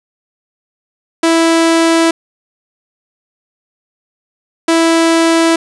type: tone pair in turn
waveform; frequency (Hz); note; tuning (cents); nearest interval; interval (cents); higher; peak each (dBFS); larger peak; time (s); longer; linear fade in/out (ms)
sawtooth; 329.6 / 329.6; E4 / E4; 0 / 0; unison; 0; neither; -4; neither; 1.23-2.11 / 4.68-5.56; neither; 5
effects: resampled to 24000 Hz + 7-bit